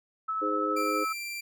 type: tone with tremolo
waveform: sine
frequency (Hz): 1302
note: E6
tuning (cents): -22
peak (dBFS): -27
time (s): 0.28-1.13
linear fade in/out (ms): 10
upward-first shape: triangle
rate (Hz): 12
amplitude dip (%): 25
type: harmonic tone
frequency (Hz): 103.83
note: G#2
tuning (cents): 0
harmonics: 3 / 4 / 5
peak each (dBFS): -32 / -33 / -33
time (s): 0.41-1.05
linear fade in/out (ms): 20
type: tone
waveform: sawtooth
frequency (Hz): 2360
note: D7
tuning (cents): +8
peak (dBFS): -31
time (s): 0.76-1.41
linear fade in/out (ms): 10
effects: none